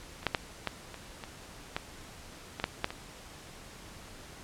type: clicks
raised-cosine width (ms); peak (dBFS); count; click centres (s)
0.3; -29 / -10 / -10 / -14 / -26 / -24 / -15 / -19 / -11 / -11 / -22; 11; 0.23 / 0.267 / 0.348 / 0.673 / 0.943 / 1.238 / 1.765 / 2.599 / 2.641 / 2.844 / 2.905
effects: pink hiss -49 dBFS RMS until 4.43 s + low-pass 10000 Hz 12 dB/octave